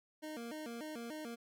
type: tone with vibrato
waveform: 25% pulse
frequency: 268.7 Hz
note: C4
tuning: 46 cents sharp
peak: -39 dBFS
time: 0.22-1.36 s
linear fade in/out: 20 ms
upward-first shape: square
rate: 3.4 Hz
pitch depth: 240 cents each way
effects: none